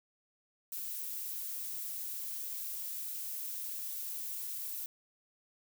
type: noise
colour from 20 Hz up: violet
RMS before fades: -40 dBFS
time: 0.72-4.86 s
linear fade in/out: 2 ms
effects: none